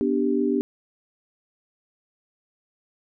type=chord; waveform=sine; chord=G major; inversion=first; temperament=equal; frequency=246.9 / 293.7 / 392 Hz; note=B3 / D4 / G4; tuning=0 / 0 / 0 cents; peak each=-24 / -24 / -24 dBFS; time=0.01-0.61 s; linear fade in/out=0 ms; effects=none